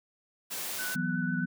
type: high-pass noise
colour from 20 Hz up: white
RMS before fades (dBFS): -36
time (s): 0.5-0.96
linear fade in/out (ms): 20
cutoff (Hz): 160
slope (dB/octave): 12
type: tone with vibrato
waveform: sine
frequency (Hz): 1494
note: F#6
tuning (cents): +16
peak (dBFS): -34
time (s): 0.78-1.46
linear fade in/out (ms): 20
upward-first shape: square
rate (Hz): 8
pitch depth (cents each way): 14
type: chord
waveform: sine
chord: E suspended second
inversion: none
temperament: just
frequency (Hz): 164.81 / 185.42 / 247.2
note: E3 / F#3 / B3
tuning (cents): 0 / +4 / +2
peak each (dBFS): -33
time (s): 0.95-1.46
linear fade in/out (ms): 10
effects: none